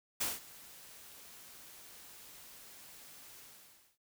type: noise with ADSR envelope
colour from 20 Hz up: white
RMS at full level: -33 dBFS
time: 0.2-3.98 s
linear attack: 14 ms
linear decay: 180 ms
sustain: -21 dB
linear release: 600 ms
effects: none